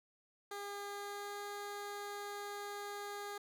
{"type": "tone with pitch glide", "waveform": "15% pulse", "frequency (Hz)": [404.9, 408], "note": ["G#4", "G#4"], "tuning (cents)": [-44, -31], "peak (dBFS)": -36, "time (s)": [0.51, 3.38], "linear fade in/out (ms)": 5, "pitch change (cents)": 13, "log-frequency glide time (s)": [0.91, 1.42], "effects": []}